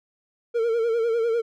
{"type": "tone with vibrato", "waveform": "triangle", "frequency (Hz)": 460, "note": "A#4", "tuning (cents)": -23, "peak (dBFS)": -18, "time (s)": [0.54, 1.42], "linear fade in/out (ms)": 20, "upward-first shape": "sine", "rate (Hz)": 10, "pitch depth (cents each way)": 60, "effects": []}